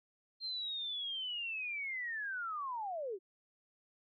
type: linear sweep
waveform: sine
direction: down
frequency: 4196 to 352 Hz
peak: -37 dBFS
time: 0.4-3.19 s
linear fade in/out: 50 ms
effects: none